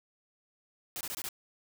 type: noise bursts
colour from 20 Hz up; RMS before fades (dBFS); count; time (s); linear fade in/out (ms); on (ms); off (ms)
white; -38; 5; 0.96-1.288; 0; 48; 22
effects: none